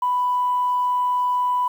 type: tone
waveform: sine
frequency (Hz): 991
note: B5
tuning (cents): +6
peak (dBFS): -17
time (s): 0.02-1.68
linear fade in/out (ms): 5
effects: tanh soft clip ceiling -13 dBFS + 8-bit